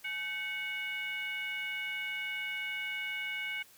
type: tone with frequency modulation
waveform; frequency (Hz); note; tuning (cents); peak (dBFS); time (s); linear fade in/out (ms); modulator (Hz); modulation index
sine; 2217; C#7; 0; -34; 0.04-3.63; 10; 684; 0.86
effects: white hiss -59 dBFS RMS until 3.77 s